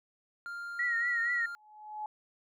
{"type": "tone", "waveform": "triangle", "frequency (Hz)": 1398, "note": "F6", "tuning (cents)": 1, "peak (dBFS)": -36, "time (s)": [0.46, 1.55], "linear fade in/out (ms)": 0}
{"type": "tone with vibrato", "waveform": "sine", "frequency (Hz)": 1900, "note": "A#6", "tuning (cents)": 33, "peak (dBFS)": -28, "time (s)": [0.79, 1.46], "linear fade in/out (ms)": 5, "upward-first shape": "triangle", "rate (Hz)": 4.2, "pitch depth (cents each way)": 72}
{"type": "tone with exponential growth", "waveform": "sine", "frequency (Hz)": 850, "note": "G#5", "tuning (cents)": 40, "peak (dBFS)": -33, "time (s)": [1.37, 2.06], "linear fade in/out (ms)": 2, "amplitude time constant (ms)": 150}
{"effects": []}